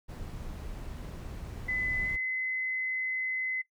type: noise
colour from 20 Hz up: brown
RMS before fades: -40 dBFS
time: 0.08-2.17 s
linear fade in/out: 20 ms
type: tone with pitch glide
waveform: sine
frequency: 2013 to 2038 Hz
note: B6 to C7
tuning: +33 to -46 cents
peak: -29 dBFS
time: 1.68-3.62 s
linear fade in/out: 10 ms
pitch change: +21 cents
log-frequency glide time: 2.01-2.11 s
effects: noise-tail reverb RT60 0.1 s tail -18 dB re dry